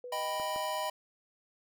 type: tone with exponential decay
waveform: sine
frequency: 493.9 Hz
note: B4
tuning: in tune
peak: -39 dBFS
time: 0.04-0.87 s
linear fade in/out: 2 ms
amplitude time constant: 180 ms
type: chord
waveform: square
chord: Eb augmented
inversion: none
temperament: equal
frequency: 622.3 / 784 / 987.8 Hz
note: Eb5 / G5 / B5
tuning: 0 / 0 / 0 cents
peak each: -37 / -40 / -36 dBFS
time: 0.12-0.9 s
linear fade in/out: 5 ms
type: clicks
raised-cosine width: 1 ms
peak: -30 dBFS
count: 2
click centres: 0.399 / 0.561 s
effects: none